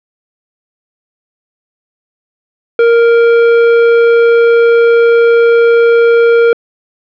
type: tone with tanh clipping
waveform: sine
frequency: 466.2 Hz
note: A#4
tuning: in tune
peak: -6 dBFS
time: 2.79-6.53 s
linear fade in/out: 2 ms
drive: 13 dB
effects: low-pass 3000 Hz 12 dB/octave